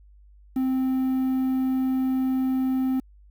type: tone with quantisation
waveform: triangle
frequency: 261 Hz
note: C4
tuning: 4 cents flat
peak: -19 dBFS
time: 0.56-3 s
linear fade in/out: 5 ms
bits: 8
effects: added 50 Hz sine -49 dBFS peak until 3.3 s